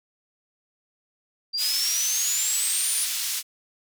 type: exponential sweep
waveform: sine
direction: up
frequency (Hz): 4699 to 9956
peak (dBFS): -24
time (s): 1.53-3.06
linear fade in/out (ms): 20
type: band-pass noise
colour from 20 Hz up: pink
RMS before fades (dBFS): -28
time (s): 1.57-3.43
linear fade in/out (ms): 50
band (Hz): 3800 to 16000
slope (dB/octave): 12
effects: none